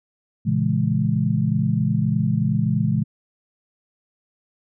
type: chord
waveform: sine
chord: A# half-diminished seventh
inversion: none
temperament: just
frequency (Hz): 116.54 / 139.85 / 167.82 / 209.8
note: A#2 / C#3 / E3 / G#3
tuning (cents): 0 / +16 / +31 / +18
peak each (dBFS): -23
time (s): 0.45-3.04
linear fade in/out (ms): 20
effects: none